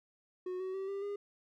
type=tone with pitch steps; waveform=triangle; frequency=366 / 375.6 / 385.5 / 395.7 / 406.1 Hz; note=F#4 / F#4 / G4 / G4 / G#4; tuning=-19 / +26 / -29 / +16 / -39 cents; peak=-34 dBFS; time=0.46-1.16 s; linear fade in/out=5 ms; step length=140 ms; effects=none